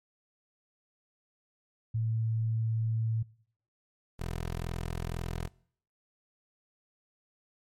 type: tone pair in turn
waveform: sine / 15% pulse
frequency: 112.2 / 42.03 Hz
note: A2 / E1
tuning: +34 / +34 cents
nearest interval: octave + perfect fourth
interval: 1700 cents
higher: first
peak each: -27 / -27 dBFS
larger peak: neither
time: 1.94-3.23 / 4.19-5.48 s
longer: neither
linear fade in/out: 10 ms
effects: noise-tail reverb RT60 0.6 s tail -23 dB re dry + MP3 64 kbps